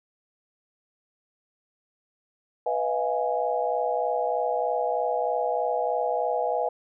sine chord, F half-diminished seventh, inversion second, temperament equal with one note detuned, 493.9 / 635.3 / 698.5 / 830.6 Hz, Cb5 / Eb5 / F5 / Ab5, 0 / +36 / 0 / 0 cents, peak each -28 / -29 / -29 / -29 dBFS, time 2.66-6.69 s, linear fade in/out 5 ms, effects none

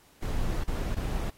brown noise with dropouts, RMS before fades -29 dBFS, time 0.22-1.3 s, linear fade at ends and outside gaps 5 ms, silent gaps 0.639-0.677 / 0.948-0.966 s, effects pink hiss -60 dBFS RMS until 1.37 s + AAC 48 kbps

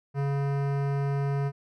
sine tone with hard clipping, 140 Hz, C#3, 18 cents sharp, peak -27 dBFS, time 0.14-1.52 s, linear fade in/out 50 ms, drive 18 dB, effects none

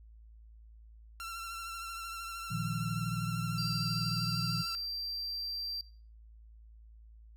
sawtooth tone with vibrato, 1357 Hz, E6, 50 cents sharp, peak -36 dBFS, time 1.2-4.75 s, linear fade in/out 0 ms, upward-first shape triangle, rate 13 Hz, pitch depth 37 cents each way
sine chord, Bb suspended fourth, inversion none, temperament equal, 116.54 / 155.56 / 174.61 Hz, Bb2 / Eb3 / F3, 0 / 0 / 0 cents, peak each -37 dBFS, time 2.5-4.63 s, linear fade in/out 20 ms
triangle tone, 4708 Hz, D8, 3 cents sharp, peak -34 dBFS, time 3.58-5.81 s, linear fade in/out 2 ms
effects noise-tail reverb RT60 0.4 s tail -20 dB re dry + added 55 Hz sine -52 dBFS peak until 7.36 s

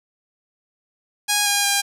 5% pulse tone with pitch steps, 825 / 812 / 804 Hz, G#5 / G#5 / G5, -12 / -39 / +44 cents, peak -5 dBFS, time 1.28-1.82 s, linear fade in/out 20 ms, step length 180 ms, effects none

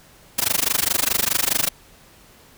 white noise with amplitude modulation, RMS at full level -17 dBFS, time 0.38-1.69 s, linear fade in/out 10 ms, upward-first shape sine, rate 24.8 Hz, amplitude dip 100%, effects pink hiss -50 dBFS RMS until 2.57 s

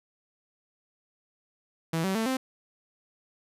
sawtooth tone with pitch steps, 163.5 / 191.1 / 223.3 / 261 Hz, E3 / G3 / A3 / C4, -14 / -44 / +26 / -4 cents, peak -22 dBFS, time 1.93-2.37 s, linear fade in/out 5 ms, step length 110 ms, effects resampled to 32000 Hz

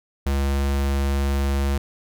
square tone, 69.3 Hz, C#2, in tune, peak -20 dBFS, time 0.26-1.78 s, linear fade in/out 5 ms, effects none

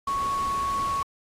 sine tone in noise, 1108.7 Hz, C#6, in tune, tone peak -24 dBFS, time 0.07-1.03 s, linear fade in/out 5 ms, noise pink, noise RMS -38 dBFS, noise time 0.07-1.03 s, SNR +11 dB, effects low-pass 10000 Hz 12 dB/octave + AAC 64 kbps

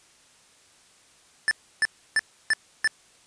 square tone bursts, 1760 Hz, A6, in tune, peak -19 dBFS, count 5, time 1.48-2.875 s, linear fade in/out 0 ms, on 31 ms, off 310 ms, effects white hiss -57 dBFS RMS until 3.26 s + resampled to 22050 Hz

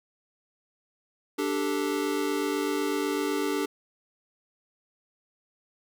square chord, D suspended fourth, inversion none, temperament equal, 293.7 / 392 / 440 Hz, D4 / G4 / A4, 0 / 0 / 0 cents, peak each -30 / -31 / -33 dBFS, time 1.38-3.66 s, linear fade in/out 10 ms, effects none

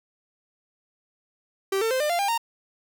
45% pulse tone with pitch steps, 388.8 / 449.2 / 519 / 599.6 / 692.8 / 800.4 / 924.7 Hz, G4 / A4 / C5 / D5 / F5 / G5 / A#5, -14 / +36 / -14 / +36 / -14 / +36 / -14 cents, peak -22 dBFS, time 1.72-2.378 s, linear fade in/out 5 ms, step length 94 ms, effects none

